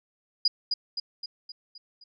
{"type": "tone with echo", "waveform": "sine", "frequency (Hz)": 4900, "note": "D#8", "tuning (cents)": -27, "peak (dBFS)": -18, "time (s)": [0.45, 0.48], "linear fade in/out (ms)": 5, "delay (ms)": 260, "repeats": 6, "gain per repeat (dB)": -5, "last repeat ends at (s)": 2.04, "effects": []}